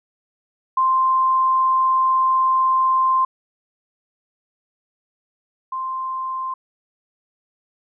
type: tone pair in turn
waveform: sine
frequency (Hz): 1046 / 1046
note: C6 / C6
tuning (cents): -1 / -1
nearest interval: unison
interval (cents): 0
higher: neither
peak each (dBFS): -14 / -23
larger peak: first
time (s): 0.77-3.25 / 5.72-6.54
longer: first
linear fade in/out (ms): 5
effects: none